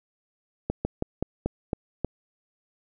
slowing click train, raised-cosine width 2 ms, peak -12 dBFS, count 7, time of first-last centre 0.7-2.047 s, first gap 150 ms, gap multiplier 1.16, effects none

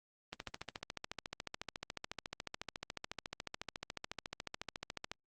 click train, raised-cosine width 0.2 ms, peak -23 dBFS, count 68, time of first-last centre 0.33-5.116 s, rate 14 Hz, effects Opus 24 kbps

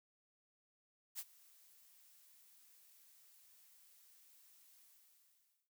blue noise with ADSR envelope, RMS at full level -43 dBFS, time 1.15-5.7 s, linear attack 39 ms, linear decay 47 ms, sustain -23 dB, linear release 910 ms, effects noise-tail reverb RT60 0.1 s tail -17 dB re dry

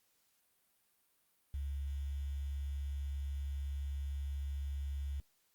sine tone with quantisation, 69.8 Hz, C#2, 13 cents sharp, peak -36 dBFS, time 1.54-5.2 s, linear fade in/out 0 ms, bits 10, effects white hiss -75 dBFS RMS until 5.54 s + Opus 48 kbps

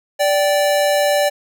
square tone pair together, 584 / 777 Hz, D5 / G5, -10 / -16 cents, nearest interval perfect fourth, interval 494 cents, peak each -15 / -21 dBFS, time 0.19-1.3 s, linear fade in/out 20 ms, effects none

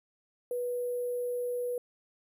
sine tone with sample-and-hold, 490 Hz, B4, 14 cents flat, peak -30 dBFS, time 0.51-1.78 s, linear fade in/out 2 ms, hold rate 11025 Hz, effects none

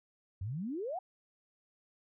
sine exponential sweep, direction up, 87.31 to 784 Hz, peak -35 dBFS, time 0.41-0.99 s, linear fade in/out 5 ms, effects none

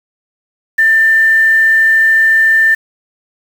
sine tone with quantisation, 1787 Hz, A6, 26 cents sharp, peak -6 dBFS, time 0.78-2.75 s, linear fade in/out 10 ms, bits 5, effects none

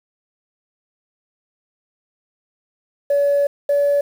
sine tone pair in turn, 569 / 571.7 Hz, C#5 / D5, +45 / -47 cents, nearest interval unison, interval 8 cents, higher second, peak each -12 dBFS, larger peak neither, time 3.1-3.47 / 3.69-4.01 s, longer first, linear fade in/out 5 ms, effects tanh soft clip ceiling -10 dBFS + 7-bit

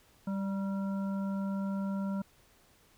harmonic tone with a mistuned harmonic, 196 Hz, G3, in tune, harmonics 1 / 3 / 5 / 7, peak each -31 / -44 / -47 / -49 dBFS, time 0.27-2.22 s, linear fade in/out 5 ms, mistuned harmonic 5, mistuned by -34 cents, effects pink hiss -64 dBFS RMS until 2.97 s

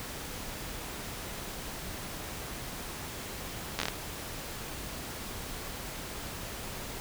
slowing click train, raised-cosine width 0.2 ms, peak -12 dBFS, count 6, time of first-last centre 3.79-3.884 s, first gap 11 ms, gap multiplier 1.27, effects pink hiss -40 dBFS RMS until 7 s

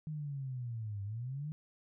sine linear two-way sweep, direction down then up, 156.6 to 98 to 156.6 Hz, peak -37 dBFS, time 0.07-1.52 s, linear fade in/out 0 ms, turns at 1.03 s, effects none

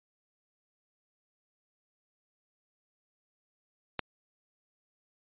click, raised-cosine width 0.3 ms, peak -14 dBFS, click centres 3.993 s, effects resampled to 8000 Hz

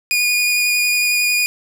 sawtooth tone with vibrato, 2449 Hz, D#7, 28 cents flat, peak -11 dBFS, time 0.11-1.46 s, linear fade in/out 0 ms, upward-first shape square, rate 11 Hz, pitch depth 10 cents each way, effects none

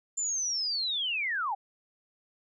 sine linear sweep, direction down, 7260 to 740 Hz, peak -28 dBFS, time 0.17-1.55 s, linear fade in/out 10 ms, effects none

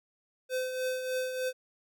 square tone with tremolo, 512 Hz, C5, 38 cents flat, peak -29 dBFS, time 0.49-1.53 s, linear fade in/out 50 ms, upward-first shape triangle, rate 3.3 Hz, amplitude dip 55%, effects none

